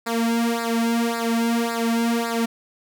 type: tone with flanger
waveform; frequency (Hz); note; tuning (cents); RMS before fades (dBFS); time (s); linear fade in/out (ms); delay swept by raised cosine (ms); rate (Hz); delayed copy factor
sawtooth; 231.7; A#3; -10; -22; 0.06-2.46; 10; 0.32 to 2.72; 1.8; -0.95
effects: none